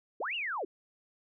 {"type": "linear two-way sweep", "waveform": "sine", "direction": "up then down", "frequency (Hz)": [304, 2937, 304], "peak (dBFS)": -32, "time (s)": [0.2, 0.65], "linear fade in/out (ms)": 5, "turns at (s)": 0.35, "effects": []}